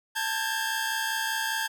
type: tone cluster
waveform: sawtooth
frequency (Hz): 888 / 1586 / 1651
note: A5 / G6 / G#6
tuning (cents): +16 / +20 / -11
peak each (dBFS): -28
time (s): 0.15-1.68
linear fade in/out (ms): 20
effects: none